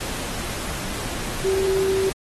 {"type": "tone in noise", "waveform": "sine", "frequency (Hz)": 384.6, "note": "G4", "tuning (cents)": -33, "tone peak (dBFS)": -19, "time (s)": [1.44, 2.1], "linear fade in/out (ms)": 10, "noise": "pink", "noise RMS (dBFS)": -30, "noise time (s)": [0, 2.13], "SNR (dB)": 8, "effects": ["AAC 32 kbps"]}